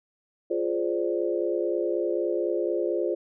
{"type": "chord", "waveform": "sine", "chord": "D half-diminished seventh", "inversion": "first", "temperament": "equal with one note detuned", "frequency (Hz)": [349.2, 418.7, 523.3, 587.3], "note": ["F4", "Ab4", "C5", "D5"], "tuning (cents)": [0, 14, 0, 0], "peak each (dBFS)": [-27, -30, -30, -32], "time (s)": [0.5, 3.15], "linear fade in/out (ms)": 10, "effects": []}